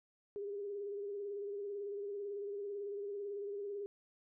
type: tone with vibrato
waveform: sine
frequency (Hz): 404.8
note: G#4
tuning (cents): -44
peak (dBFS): -39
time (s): 0.36-3.86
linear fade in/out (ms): 0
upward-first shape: sine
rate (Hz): 18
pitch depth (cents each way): 40
effects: none